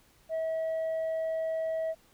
sine tone, 645 Hz, E5, 38 cents flat, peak -26 dBFS, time 0.29-1.95 s, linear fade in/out 50 ms, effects tanh soft clip ceiling -28 dBFS + pink hiss -63 dBFS RMS until 2.13 s

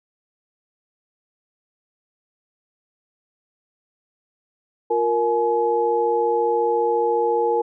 sine tone cluster, 352.5 / 467 / 847 Hz, F4 / A#4 / G#5, +16 / +3 / +34 cents, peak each -26 / -19 / -22 dBFS, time 4.9-7.62 s, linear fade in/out 10 ms, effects none

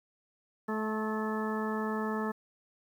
harmonic tone with a mistuned harmonic, 216.8 Hz, A3, 25 cents flat, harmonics 1 / 2 / 3 / 4 / 5 / 6 / 8, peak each -33 / -36 / -44 / -40 / -41 / -41 / -42 dBFS, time 0.68-2.32 s, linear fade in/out 10 ms, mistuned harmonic 4, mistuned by +15 cents, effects 10-bit

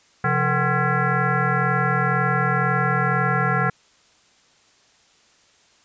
sine tone with frequency modulation, 749 Hz, F#5, 21 cents sharp, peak -17 dBFS, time 0.24-3.7 s, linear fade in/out 5 ms, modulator 308 Hz, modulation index 3.3, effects white hiss -57 dBFS RMS until 5.84 s + resampled to 16000 Hz

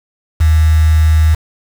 sine tone with quantisation, 78.7 Hz, D#2, 20 cents sharp, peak -6 dBFS, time 0.4-1.35 s, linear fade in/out 10 ms, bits 4, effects none

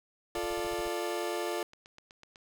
30% pulse chord, D minor, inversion first, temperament equal with one note detuned, 349.2 / 440 / 592.1 Hz, F4 / A4 / D5, 0 / 0 / +14 cents, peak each -32 / -34 / -35 dBFS, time 0.35-1.63 s, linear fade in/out 2 ms
brown noise bursts, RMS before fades -45 dBFS, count 8, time 0.36-0.882 s, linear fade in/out 5 ms, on 32 ms, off 38 ms
click train, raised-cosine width 0.2 ms, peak -34 dBFS, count 11, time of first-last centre 1.11-2.358 s, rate 8.01 Hz
effects none

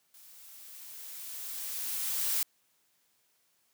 blue noise with level ramp, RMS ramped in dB -55 to -29 dBFS, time 0.14-2.43 s, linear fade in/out 2 ms, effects white hiss -72 dBFS RMS until 3.73 s + high-pass 100 Hz 12 dB/octave

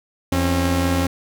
sawtooth tone pair together, 85 / 269.9 Hz, F2 / C#4, -46 / -46 cents, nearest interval octave + minor sixth, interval 2000 cents, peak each -16 / -16 dBFS, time 0.32-1.07 s, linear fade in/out 5 ms, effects none

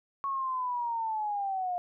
sine linear sweep, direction down, 1108.7 to 705 Hz, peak -29 dBFS, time 0.24-1.78 s, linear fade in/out 0 ms, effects none

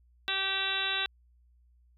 harmonic tone, 386.9 Hz, G4, 23 cents flat, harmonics 1 / 2 / 3 / 4 / 5 / 6 / 7 / 8 / 9 / 10, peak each -45 / -42 / -41 / -35 / -40 / -43 / -35 / -42 / -35 / -34 dBFS, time 0.28-1.06 s, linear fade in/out 0 ms, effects added 60 Hz sine -60 dBFS peak until 1.97 s

